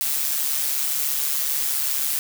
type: noise with amplitude modulation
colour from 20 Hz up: blue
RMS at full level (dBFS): -21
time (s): 0.01-2.19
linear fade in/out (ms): 0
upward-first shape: sine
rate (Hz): 142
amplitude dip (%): 55
effects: none